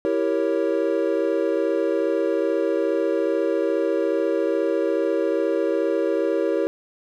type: chord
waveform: triangle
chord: E diminished seventh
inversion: none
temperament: equal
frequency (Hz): 329.6 / 392 / 466.2 / 554.4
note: E4 / G4 / Bb4 / Db5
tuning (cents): 0 / 0 / 0 / 0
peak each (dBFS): -23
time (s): 0.05-6.67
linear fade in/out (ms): 0
effects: none